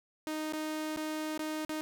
sawtooth tone with dropouts, 310 Hz, D#4, 6 cents flat, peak -30 dBFS, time 0.27-1.81 s, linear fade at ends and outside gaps 0 ms, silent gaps 0.524-0.534 / 0.962-0.972 / 1.377-1.393 / 1.649-1.694 s, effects none

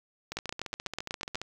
two click trains, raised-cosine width 0.2 ms, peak -19 / -15 dBFS, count 17 / 9, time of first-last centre 0.32-1.416 / 0.37-1.355 s, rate 14.6 / 8.12 Hz, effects 8-bit

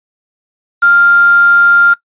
sine tone with quantisation, 1396.9 Hz, F6, in tune, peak -4 dBFS, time 0.82-1.94 s, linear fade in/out 10 ms, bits 4, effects noise-tail reverb RT60 0.1 s tail -20 dB re dry + resampled to 8000 Hz

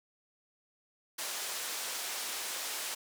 white band-pass noise, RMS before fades -38 dBFS, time 1.18-2.95 s, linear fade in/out 10 ms, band 440 to 10000 Hz, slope 12 dB/octave, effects none

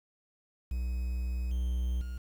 triangle tone with level steps, 61.74 Hz, B1, in tune, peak -28 / -26 / -33 dBFS, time 0.71-2.18 s, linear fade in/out 5 ms, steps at 1.51 / 2.01 s, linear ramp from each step 5 ms, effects 9-bit

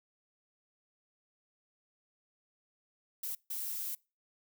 violet noise bursts at uneven times, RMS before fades -38 dBFS, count 2, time 3.23-3.35 / 3.5-3.95 s, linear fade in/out 5 ms, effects noise-tail reverb RT60 0.3 s tail -25 dB re dry

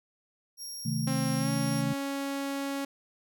25% pulse tone, 5588 Hz, F8, in tune, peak -33 dBFS, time 0.57-1.84 s, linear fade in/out 50 ms
sine chord, A diminished, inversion first, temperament just, 132 / 158.4 / 220 Hz, C3 / Eb3 / A3, +16 / +31 / 0 cents, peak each -32 dBFS, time 0.85-1.94 s, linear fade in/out 10 ms
sawtooth tone with pitch glide, 264.8 to 277.2 Hz, C4 to C#4, +21 to 0 cents, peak -27 dBFS, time 1.07-2.85 s, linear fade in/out 5 ms, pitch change +79 cents, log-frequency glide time 1.38-1.5 s
effects none

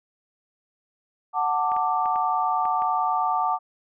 sine chord, D major, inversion first, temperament equal with one note detuned, 740 / 889.2 / 1174.7 Hz, F#5 / A5 / D6, 0 / +18 / 0 cents, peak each -25 dBFS, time 1.33-3.59 s, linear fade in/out 50 ms
clicks, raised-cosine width 0.5 ms, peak -25 dBFS, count 6, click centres 1.718 / 1.765 / 2.058 / 2.159 / 2.654 / 2.821 s
effects none

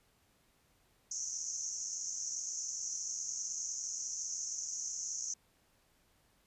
white band-pass noise, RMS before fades -40 dBFS, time 1.11-5.34 s, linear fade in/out 5 ms, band 5800 to 6700 Hz, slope 96 dB/octave, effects pink hiss -71 dBFS RMS until 6.46 s + resampled to 32000 Hz

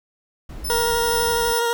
brown noise, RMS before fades -33 dBFS, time 0.49-1.53 s, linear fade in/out 5 ms
5% pulse tone with tremolo, 5274 Hz, E8, in tune, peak -19 dBFS, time 0.64-1.6 s, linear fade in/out 10 ms, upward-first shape sine, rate 2.3 Hz, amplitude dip 35%
20% pulse tone with vibrato, 469.6 Hz, A#4, 13 cents sharp, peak -14 dBFS, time 0.7-1.73 s, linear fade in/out 0 ms, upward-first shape square, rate 12 Hz, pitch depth 12 cents each way
effects none

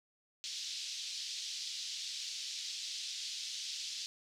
pink band-pass noise, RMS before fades -42 dBFS, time 0.44-4.06 s, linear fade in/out 0 ms, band 3500 to 5900 Hz, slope 24 dB/octave, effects none

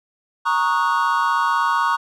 triangle chord, D# minor seventh, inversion second, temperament equal with one note detuned, 932.3 / 1108.7 / 1244.5 / 1468.1 Hz, A#5 / C#6 / D#6 / F#6, 0 / 0 / 0 / -14 cents, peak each -19 / -18 / -22 / -22 dBFS, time 0.45-1.97 s, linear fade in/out 20 ms, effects tanh soft clip ceiling -5 dBFS

